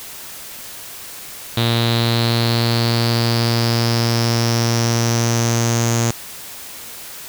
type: tone with low-pass filter sweep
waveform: sawtooth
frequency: 116.54 Hz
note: A#2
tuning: in tune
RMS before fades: -17 dBFS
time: 1.57-6.11 s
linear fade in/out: 5 ms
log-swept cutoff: 3800 to 6700 Hz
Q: 7.2
effects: white hiss -34 dBFS RMS until 7.28 s